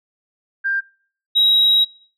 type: tone pair in turn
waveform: sine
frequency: 1589 / 3832 Hz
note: G6 / A#7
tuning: +23 / +47 cents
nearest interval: octave + minor third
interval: 1524 cents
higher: second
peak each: -17 / -10 dBFS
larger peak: second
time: 0.64-0.81 / 1.35-1.85 s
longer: second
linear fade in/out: 20 ms
effects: noise-tail reverb RT60 0.5 s tail -24 dB re dry + tanh soft clip ceiling -7 dBFS